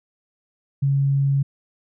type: tone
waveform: sine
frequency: 138.59 Hz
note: C#3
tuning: in tune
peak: -16 dBFS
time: 0.82-1.43 s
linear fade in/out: 10 ms
effects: none